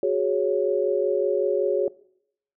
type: chord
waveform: sine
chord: F# suspended second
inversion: none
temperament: equal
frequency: 370 / 415.3 / 554.4 Hz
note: F#4 / G#4 / C#5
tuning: 0 / 0 / 0 cents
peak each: -24 dBFS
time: 0.03-1.88 s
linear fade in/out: 2 ms
effects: noise-tail reverb RT60 0.7 s tail -21 dB re dry